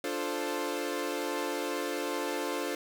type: chord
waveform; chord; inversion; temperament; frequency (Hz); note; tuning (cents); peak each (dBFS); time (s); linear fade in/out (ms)
sawtooth; D minor seventh; none; equal with one note detuned; 293.7 / 349.2 / 440 / 525.1; D4 / F4 / A4 / C5; 0 / 0 / 0 / +6; -33; 0.04-2.75; 2
effects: none